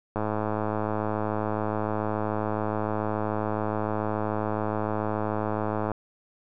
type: click train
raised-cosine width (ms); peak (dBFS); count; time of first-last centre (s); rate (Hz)
1; -14; 617; 0.16-5.917; 107
effects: none